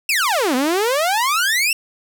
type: exponential two-way sweep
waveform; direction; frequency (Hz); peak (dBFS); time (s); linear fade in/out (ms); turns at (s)
sawtooth; down then up; 2770 to 243.4 to 2770; -12; 0.09-1.73; 2; 0.55
effects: none